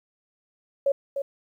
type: tone with echo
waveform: sine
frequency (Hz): 555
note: C#5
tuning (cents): +2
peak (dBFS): -18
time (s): 0.86-0.92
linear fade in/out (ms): 5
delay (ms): 300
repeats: 1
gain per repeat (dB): -7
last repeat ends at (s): 1.22
effects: 10-bit